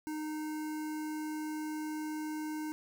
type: tone with notch filter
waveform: square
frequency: 307.9 Hz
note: D#4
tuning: 18 cents flat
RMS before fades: -38 dBFS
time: 0.07-2.72 s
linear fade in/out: 0 ms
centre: 3400 Hz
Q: 1.2
effects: none